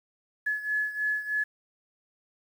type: beating tone pair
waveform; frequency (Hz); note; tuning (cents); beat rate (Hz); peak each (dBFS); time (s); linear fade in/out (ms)
sine; 1705 / 1708.2; G#6 / G#6; +45 / +48; 3.2; -28 / -32; 0.46-1.44; 10
effects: 9-bit